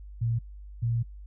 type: tone pair in turn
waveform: sine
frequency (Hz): 116 / 116.94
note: A#2 / A#2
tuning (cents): -8 / +6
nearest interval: unison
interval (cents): 14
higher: second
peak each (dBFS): -24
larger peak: neither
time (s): 0.21-0.39 / 0.82-1.03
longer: second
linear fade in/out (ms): 10
effects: noise-tail reverb RT60 0.1 s tail -25 dB re dry + added 50 Hz sine -41 dBFS peak until 1.26 s